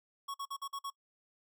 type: tone bursts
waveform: square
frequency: 1108 Hz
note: C#6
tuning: 1 cent flat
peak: -38 dBFS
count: 6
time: 0.28-0.903 s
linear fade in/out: 10 ms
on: 63 ms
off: 49 ms
effects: noise-tail reverb RT60 0.1 s tail -24 dB re dry